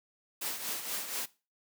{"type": "noise with tremolo", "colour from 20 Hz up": "white", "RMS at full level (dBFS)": -34, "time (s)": [0.41, 1.26], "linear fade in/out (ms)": 10, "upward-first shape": "triangle", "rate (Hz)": 4.2, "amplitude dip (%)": 65, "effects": ["noise-tail reverb RT60 0.3 s tail -19 dB re dry", "high-pass 200 Hz 12 dB/octave"]}